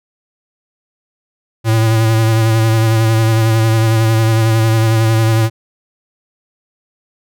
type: tone with vibrato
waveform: square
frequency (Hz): 111.9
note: A2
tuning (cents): +30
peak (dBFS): -10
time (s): 1.64-5.5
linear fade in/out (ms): 50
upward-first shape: sine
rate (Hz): 11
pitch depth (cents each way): 28
effects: none